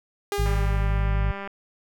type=tone with exponential decay; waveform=sawtooth; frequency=405.2 Hz; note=G#4; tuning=43 cents flat; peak=-20 dBFS; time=0.32-1.29 s; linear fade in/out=1 ms; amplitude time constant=210 ms
type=harmonic tone; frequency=51.9 Hz; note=G#1; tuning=in tune; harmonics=1 / 2 / 3; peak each=-21 / -27 / -31 dBFS; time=0.38-1.32 s; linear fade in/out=10 ms
type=click train; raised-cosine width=0.5 ms; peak=-20 dBFS; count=202; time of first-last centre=0.46-1.475 s; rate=198 Hz
effects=none